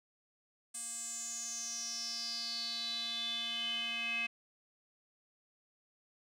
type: tone with band-pass filter sweep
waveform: square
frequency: 233.1 Hz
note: A#3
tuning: in tune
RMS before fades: -39 dBFS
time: 0.74-4.27 s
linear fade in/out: 10 ms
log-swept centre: 8400 to 2500 Hz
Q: 8.3
effects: none